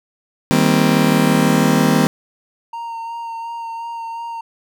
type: chord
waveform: 35% pulse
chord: C minor seventh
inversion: first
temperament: just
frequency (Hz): 156.98 / 196.22 / 235.5 / 261.6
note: Eb3 / G3 / Bb3 / C4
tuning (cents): +16 / +2 / +18 / 0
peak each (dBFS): -16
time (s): 0.51-2.07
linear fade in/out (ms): 0
type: tone with vibrato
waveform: triangle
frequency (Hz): 923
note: A#5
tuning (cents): -17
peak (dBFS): -23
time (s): 2.73-4.41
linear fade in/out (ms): 5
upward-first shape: sine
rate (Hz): 2.8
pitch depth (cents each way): 17
effects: none